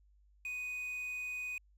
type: tone with quantisation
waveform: triangle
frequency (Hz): 2489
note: D#7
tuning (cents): 0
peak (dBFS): -36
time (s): 0.45-1.58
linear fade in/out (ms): 2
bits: 10
effects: added 50 Hz sine -63 dBFS peak until 1.77 s